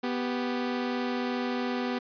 sawtooth tone pair together, 246.9 / 391.9 Hz, B3 / G4, 0 / 0 cents, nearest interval minor sixth, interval 800 cents, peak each -25 / -31 dBFS, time 0.03-1.99 s, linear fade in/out 10 ms, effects resampled to 11025 Hz

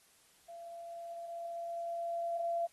sine tone with level ramp, 681 Hz, F5, 44 cents flat, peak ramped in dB -46 to -30 dBFS, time 0.48-2.67 s, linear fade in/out 10 ms, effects white hiss -66 dBFS RMS until 2.72 s + AAC 32 kbps

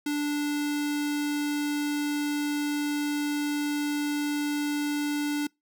square tone with notch filter, 293.1 Hz, D4, 3 cents flat, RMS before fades -28 dBFS, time 0.06-5.47 s, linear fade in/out 5 ms, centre 660 Hz, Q 0.86, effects noise-tail reverb RT60 0.2 s tail -26 dB re dry

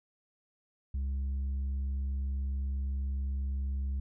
triangle tone with tanh clipping, 67.7 Hz, C#2, 40 cents flat, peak -31 dBFS, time 0.94-4 s, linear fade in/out 5 ms, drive 8 dB, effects none

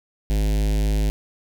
square tone with notch filter, 51.91 Hz, G#1, in tune, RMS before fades -20 dBFS, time 0.3-1.1 s, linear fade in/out 0 ms, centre 1200 Hz, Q 0.7, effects none

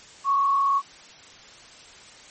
sine tone with frequency modulation, 1108.7 Hz, C#6, in tune, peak -18 dBFS, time 0.24-0.82 s, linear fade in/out 50 ms, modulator 37.2 Hz, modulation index 0.6, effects white hiss -47 dBFS RMS until 2.3 s + MP3 32 kbps

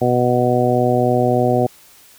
harmonic tone, 123.47 Hz, B2, in tune, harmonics 1 / 2 / 3 / 4 / 5 / 6, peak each -20 / -20 / -20 / -20 / -20 / -20 dBFS, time 0.01-1.67 s, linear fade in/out 10 ms, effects white hiss -47 dBFS RMS until 2.18 s

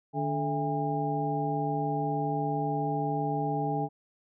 sine tone cluster, 150.6 / 287.5 / 434.8 / 662 / 808 Hz, D3 / D4 / A4 / E5 / G#5, +44 / -37 / -21 / +7 / -48 cents, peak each -32 / -34 / -35 / -38 / -31 dBFS, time 0.13-3.89 s, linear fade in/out 50 ms, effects none

